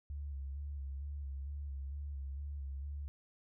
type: tone with vibrato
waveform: sine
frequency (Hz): 70.1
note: C#2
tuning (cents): +20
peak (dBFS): -39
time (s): 0.1-3.08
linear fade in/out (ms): 0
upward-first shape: square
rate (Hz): 2.2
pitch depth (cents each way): 42
effects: none